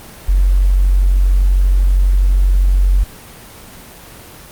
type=tone; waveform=sine; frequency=46.25 Hz; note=F#1; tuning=in tune; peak=-8 dBFS; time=0.28-3.04 s; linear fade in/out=10 ms; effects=pink hiss -36 dBFS RMS until 4.51 s + Opus 24 kbps